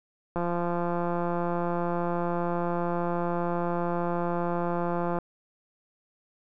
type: click train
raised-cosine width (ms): 1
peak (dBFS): -16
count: 836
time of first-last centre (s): 0.36-5.187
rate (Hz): 173
effects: none